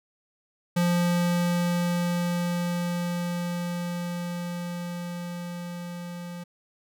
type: tone with level ramp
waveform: square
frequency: 174.61 Hz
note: F3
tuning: in tune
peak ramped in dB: -21 to -36 dBFS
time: 0.76-6.44 s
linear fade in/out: 10 ms
effects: none